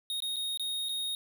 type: tone with dropouts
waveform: square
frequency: 3729 Hz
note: A#7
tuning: in tune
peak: -32 dBFS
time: 0.1-1.15 s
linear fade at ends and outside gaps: 1 ms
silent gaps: 0.203-0.222 / 0.36-0.366 / 0.574-0.596 / 0.887-0.892 s
effects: none